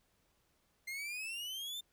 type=exponential sweep; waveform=40% pulse; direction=up; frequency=2084 to 3624 Hz; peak=-39 dBFS; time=0.87-1.81 s; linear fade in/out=10 ms; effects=pink hiss -75 dBFS RMS until 1.92 s